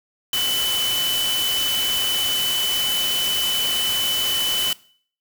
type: tone in noise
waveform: sine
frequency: 3003 Hz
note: F#7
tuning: 25 cents sharp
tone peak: -20 dBFS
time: 0.33-4.73 s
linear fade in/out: 2 ms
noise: white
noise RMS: -26 dBFS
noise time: 0.33-4.73 s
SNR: +3 dB
effects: noise-tail reverb RT60 0.5 s tail -20 dB re dry